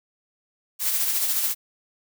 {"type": "noise with tremolo", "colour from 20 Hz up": "blue", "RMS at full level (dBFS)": -22, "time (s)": [0.79, 1.55], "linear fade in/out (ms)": 50, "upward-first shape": "sine", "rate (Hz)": 14, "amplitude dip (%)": 40, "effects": []}